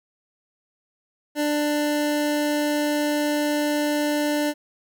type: tone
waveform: 25% pulse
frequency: 296 Hz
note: D4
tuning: 14 cents sharp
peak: -17 dBFS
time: 1.35-4.54 s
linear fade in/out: 50 ms
effects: none